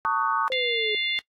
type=chord; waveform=sine; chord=D# half-diminished seventh; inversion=second; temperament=just; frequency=896 / 1120.1 / 1244.5 / 1493.4 Hz; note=A5 / C#6 / D#6 / F#6; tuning=+31 / +18 / 0 / +16 cents; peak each=-27 / -25 / -27 / -30 dBFS; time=0.05-0.48 s; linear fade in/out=0 ms
type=exponential sweep; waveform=sine; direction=down; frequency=525 to 419.4 Hz; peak=-27 dBFS; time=0.5-0.95 s; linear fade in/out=2 ms
type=harmonic tone; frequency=698.5 Hz; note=F5; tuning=in tune; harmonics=3 / 4 / 5 / 6; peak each=-27 / -32 / -27 / -39 dBFS; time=0.52-1.19 s; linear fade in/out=0 ms
effects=noise-tail reverb RT60 0.1 s tail -23 dB re dry + AAC 48 kbps